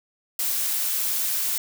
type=noise; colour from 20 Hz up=blue; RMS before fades=-25 dBFS; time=0.39-1.58 s; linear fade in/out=2 ms; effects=none